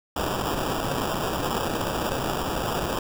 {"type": "noise with sample-and-hold", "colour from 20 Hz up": "blue", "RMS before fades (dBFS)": -27, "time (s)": [0.16, 2.99], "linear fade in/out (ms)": 2, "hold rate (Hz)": 2100, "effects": []}